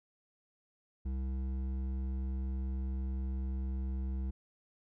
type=tone with hard clipping; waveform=triangle; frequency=65.41 Hz; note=C2; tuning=in tune; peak=-35 dBFS; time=1.05-4.31 s; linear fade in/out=10 ms; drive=13 dB; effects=none